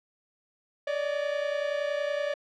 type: tone pair together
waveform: 45% pulse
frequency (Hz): 573 / 603.6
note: D5 / D5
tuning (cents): -43 / +47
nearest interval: minor second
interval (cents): 90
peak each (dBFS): -29 / -32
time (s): 0.87-2.34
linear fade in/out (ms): 5
effects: low-pass 3000 Hz 12 dB/octave